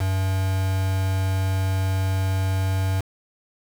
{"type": "tone with quantisation", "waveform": "triangle", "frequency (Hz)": 95.2, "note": "F#2", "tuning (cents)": 50, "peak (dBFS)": -18, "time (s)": [0, 3.01], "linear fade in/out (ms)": 10, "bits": 5, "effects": []}